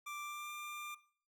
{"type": "tone with pitch glide", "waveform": "25% pulse", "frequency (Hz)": [1177, 1192.7], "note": ["D6", "D6"], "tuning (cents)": [3, 26], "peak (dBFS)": -39, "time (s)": [0.06, 0.95], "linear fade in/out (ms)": 10, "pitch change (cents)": 23, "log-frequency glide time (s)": [0.22, 0.52], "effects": ["noise-tail reverb RT60 0.5 s tail -18 dB re dry"]}